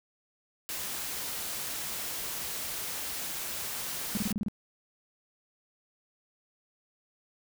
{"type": "noise", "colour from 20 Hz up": "white", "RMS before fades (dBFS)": -36, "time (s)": [0.69, 4.32], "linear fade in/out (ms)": 0}
{"type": "tone bursts", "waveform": "sine", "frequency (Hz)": 207.7, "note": "G#3", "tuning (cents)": 0, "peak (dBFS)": -27, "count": 7, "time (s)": [4.15, 4.484], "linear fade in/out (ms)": 0, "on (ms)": 22, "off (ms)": 30}
{"effects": []}